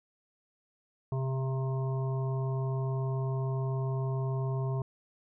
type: harmonic tone with a mistuned harmonic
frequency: 133.1 Hz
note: C3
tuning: 30 cents sharp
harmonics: 1 / 3 / 5 / 7 / 8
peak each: -29 / -39 / -43 / -46 / -47 dBFS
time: 1.12-4.82 s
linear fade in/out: 2 ms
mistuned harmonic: 1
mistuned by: -31 cents
effects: none